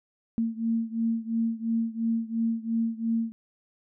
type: beating tone pair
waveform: sine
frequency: 226.7 / 229.6 Hz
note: A#3 / A#3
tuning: -48 / -26 cents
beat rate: 2.9 Hz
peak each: -27 / -29 dBFS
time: 0.38-3.32 s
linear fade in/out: 0 ms
effects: none